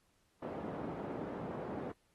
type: band-pass noise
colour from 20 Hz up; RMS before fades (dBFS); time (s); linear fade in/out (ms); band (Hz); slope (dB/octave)
pink; -42; 0.42-1.92; 5; 200 to 700; 12
effects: pink hiss -75 dBFS RMS until 2.14 s + AAC 32 kbps